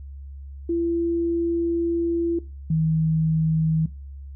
sine tone pair in turn, 337.8 / 159.42 Hz, E4 / D#3, +42 / +42 cents, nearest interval octave + minor second, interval 1300 cents, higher first, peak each -20 / -18 dBFS, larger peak second, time 0.69-2.39 / 2.7-3.86 s, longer first, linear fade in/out 5 ms, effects noise-tail reverb RT60 0.3 s tail -19 dB re dry + added 69 Hz sine -35 dBFS peak until 4.35 s

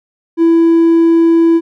triangle tone, 332 Hz, E4, 12 cents sharp, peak -3 dBFS, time 0.37-1.61 s, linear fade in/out 50 ms, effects tanh soft clip ceiling 0 dBFS

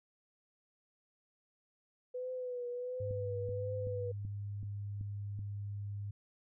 sine tone with vibrato, 497.4 Hz, B4, 12 cents sharp, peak -37 dBFS, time 2.14-4.12 s, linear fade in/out 10 ms, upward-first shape triangle, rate 1.4 Hz, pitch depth 50 cents each way
sine tone, 101.6 Hz, G#2, 38 cents flat, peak -38 dBFS, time 3-6.11 s, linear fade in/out 5 ms
click train, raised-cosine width 5 ms, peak -35 dBFS, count 7, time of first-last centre 3.11-5.391 s, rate 2.63 Hz
effects none

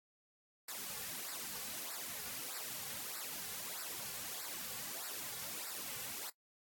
white noise with flanger, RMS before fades -44 dBFS, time 0.68-6.3 s, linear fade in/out 5 ms, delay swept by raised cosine 0.31 to 3.21 ms, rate 1.6 Hz, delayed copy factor -0.85, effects noise-tail reverb RT60 0.1 s tail -22 dB re dry + AAC 64 kbps

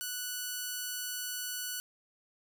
5% pulse tone, 1480 Hz, F#6, in tune, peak -24 dBFS, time 0.01-1.8 s, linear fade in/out 0 ms, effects none

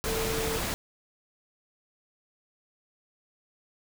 sine tone in noise, 446.5 Hz, A4, 25 cents sharp, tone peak -31 dBFS, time 0.06-0.58 s, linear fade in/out 0 ms, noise pink, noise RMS -31 dBFS, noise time 0.04-0.74 s, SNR -3 dB, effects none

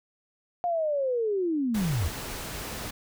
sine linear sweep, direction down, 714 to 70.8 Hz, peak -24 dBFS, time 0.64-2.08 s, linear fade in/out 0 ms
pink noise, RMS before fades -36 dBFS, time 1.74-2.91 s, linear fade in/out 10 ms
effects none

